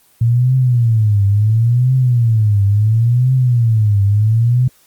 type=tone with vibrato; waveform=sine; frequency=113.9 Hz; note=A#2; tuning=40 cents flat; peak=-9 dBFS; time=0.21-4.68 s; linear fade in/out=5 ms; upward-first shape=triangle; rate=0.72 Hz; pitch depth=250 cents each way; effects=white hiss -52 dBFS RMS until 4.86 s + Opus 24 kbps